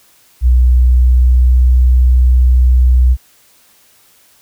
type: tone with pitch glide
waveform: sine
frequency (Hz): 61.8 to 62.52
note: B1 to B1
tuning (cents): +2 to +22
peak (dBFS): -5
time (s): 0.41-3.17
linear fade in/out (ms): 50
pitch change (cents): +20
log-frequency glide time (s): 0.53-1.74
effects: white hiss -49 dBFS RMS until 4.41 s